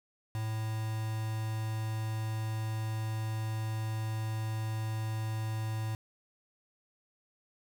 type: tone with quantisation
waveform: triangle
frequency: 110 Hz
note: A2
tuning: in tune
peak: -30 dBFS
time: 0.35-5.95 s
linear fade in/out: 0 ms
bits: 7
effects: none